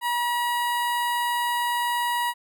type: tone with notch filter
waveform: sawtooth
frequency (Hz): 961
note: B5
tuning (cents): -48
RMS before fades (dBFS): -25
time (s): 0.01-2.34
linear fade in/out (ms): 50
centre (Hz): 5800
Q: 1.2
effects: none